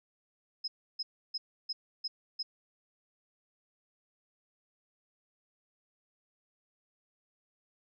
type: tone bursts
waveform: sine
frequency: 5110 Hz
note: D#8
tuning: 45 cents sharp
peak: -32 dBFS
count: 6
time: 0.64-2.43 s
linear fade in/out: 10 ms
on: 40 ms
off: 310 ms
effects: none